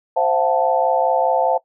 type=chord; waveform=sine; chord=F# half-diminished seventh; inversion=second; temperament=equal with one note detuned; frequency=523.3 / 675.1 / 740 / 880 Hz; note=C5 / E5 / F#5 / A5; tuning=0 / +41 / 0 / 0 cents; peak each=-20 dBFS; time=0.16-1.58 s; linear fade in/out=10 ms; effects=noise-tail reverb RT60 0.1 s tail -19 dB re dry